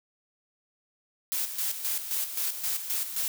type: noise with tremolo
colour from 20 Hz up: blue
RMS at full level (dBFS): -29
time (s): 1.32-3.28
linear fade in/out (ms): 0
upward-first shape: square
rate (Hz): 3.8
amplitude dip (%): 60
effects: none